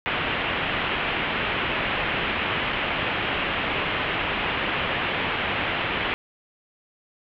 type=low-pass noise; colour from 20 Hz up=white; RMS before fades=-26 dBFS; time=0.06-6.14 s; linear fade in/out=0 ms; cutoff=3100 Hz; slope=48 dB/octave; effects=none